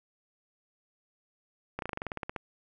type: slowing click train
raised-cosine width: 0.5 ms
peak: -19 dBFS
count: 13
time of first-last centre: 1.79-2.362 s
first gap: 32 ms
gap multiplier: 1.07
effects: none